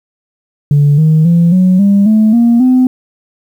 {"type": "tone with pitch steps", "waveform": "sine", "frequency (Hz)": [144.7, 156.89, 170.1, 184.43, 199.96, 216.8, 235.1, 254.9], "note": ["D3", "D#3", "F3", "F#3", "G3", "A3", "A#3", "C4"], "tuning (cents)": [-25, 15, -45, -5, 35, -25, 15, -45], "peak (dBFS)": -3, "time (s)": [0.71, 2.87], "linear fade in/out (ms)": 2, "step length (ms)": 270, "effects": ["tanh soft clip ceiling -2 dBFS", "7-bit"]}